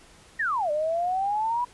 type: exponential two-way sweep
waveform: sine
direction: down then up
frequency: 1920 to 587.3 to 990 Hz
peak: -23 dBFS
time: 0.39-1.65 s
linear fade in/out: 10 ms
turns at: 0.71 s
effects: pink hiss -53 dBFS RMS until 1.73 s + resampled to 24000 Hz